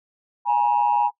sine tone pair together, 830.6 / 955.5 Hz, G#5 / A#5, 0 / +43 cents, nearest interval major second, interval 243 cents, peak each -18 dBFS, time 0.45-1.11 s, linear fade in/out 50 ms, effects noise-tail reverb RT60 0.1 s tail -19 dB re dry + tanh soft clip ceiling -11 dBFS

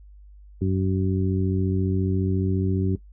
harmonic tone, 94.5 Hz, F#2, 37 cents sharp, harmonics 1 / 2 / 3 / 4, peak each -23 / -26 / -28 / -29 dBFS, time 0.61-2.96 s, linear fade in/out 10 ms, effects noise-tail reverb RT60 0.1 s tail -17 dB re dry + added 50 Hz sine -44 dBFS peak until 3.12 s

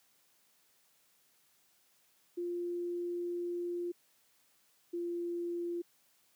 sine tone pair in turn, 349.2 / 345.4 Hz, F4 / F4, 0 / -19 cents, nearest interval unison, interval 19 cents, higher first, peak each -34 / -34 dBFS, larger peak neither, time 2.37-3.92 / 4.93-5.82 s, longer first, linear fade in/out 10 ms, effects white hiss -70 dBFS RMS until 6.35 s + high-pass 100 Hz 12 dB/octave

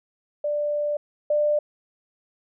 sine tone pair in turn, 590 / 594.8 Hz, D5 / D5, +8 / +22 cents, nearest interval unison, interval 14 cents, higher second, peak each -22 / -18 dBFS, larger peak second, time 0.44-0.97 / 1.3-1.59 s, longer first, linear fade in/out 5 ms, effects none

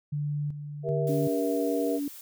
sine tone with tremolo, 146.83 Hz, D3, in tune, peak -27 dBFS, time 0.12-1.28 s, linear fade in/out 10 ms, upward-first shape square, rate 1.3 Hz, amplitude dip 60%
sine chord, E diminished, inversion first, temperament just, 395.6 / 474.7 / 659.3 Hz, G4 / Bb4 / E5, +16 / +31 / 0 cents, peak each -33 / -29 / -32 dBFS, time 0.83-2 s, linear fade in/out 50 ms
blue noise, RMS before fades -45 dBFS, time 1.07-2.21 s, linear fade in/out 2 ms
sine tone, 285.8 Hz, D4, 47 cents flat, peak -28 dBFS, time 1.09-2.08 s, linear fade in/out 2 ms
effects none

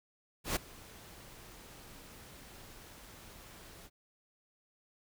pink noise with ADSR envelope, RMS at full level -31 dBFS, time 0.44-3.9 s, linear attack 120 ms, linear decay 12 ms, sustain -22 dB, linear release 45 ms, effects none

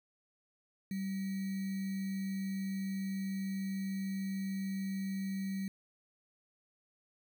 sine tone with sample-and-hold, 193.2 Hz, G3, 25 cents flat, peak -34 dBFS, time 0.91-5.68 s, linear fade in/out 2 ms, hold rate 2100 Hz, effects none

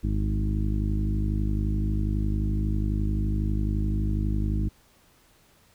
harmonic tone with a mistuned harmonic, 51.91 Hz, G#1, in tune, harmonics 1 / 2 / 3 / 4 / 5 / 6 / 7, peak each -25 / -29 / -35 / -32 / -42 / -35 / -45 dBFS, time 0.03-4.69 s, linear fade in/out 10 ms, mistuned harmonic 1, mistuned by +46 cents, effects pink hiss -60 dBFS RMS until 5.74 s

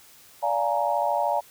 sine chord, Bb dominant seventh, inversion first, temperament just, 582.7 / 699.2 / 839.1 / 932.3 Hz, D5 / F5 / Ab5 / Bb5, -14 / +2 / +18 / 0 cents, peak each -27 dBFS, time 0.42-1.41 s, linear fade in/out 20 ms, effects white hiss -52 dBFS RMS until 1.5 s

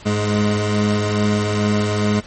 25% pulse tone pair together, 103.83 / 210 Hz, G#2 / G#3, 0 / +19 cents, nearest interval octave, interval 1219 cents, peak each -15 dBFS, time 0.05-2.21 s, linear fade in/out 20 ms, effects pink hiss -41 dBFS RMS until 2.26 s + MP3 32 kbps

